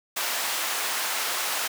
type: high-pass noise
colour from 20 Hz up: pink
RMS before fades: -28 dBFS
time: 0.16-1.68 s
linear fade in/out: 10 ms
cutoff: 880 Hz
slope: 12 dB/octave
effects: none